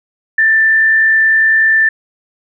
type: tone with frequency modulation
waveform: sine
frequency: 1775 Hz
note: A6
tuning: 15 cents sharp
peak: -7 dBFS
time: 0.38-1.89 s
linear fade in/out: 5 ms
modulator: 48.3 Hz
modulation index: 0.3
effects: none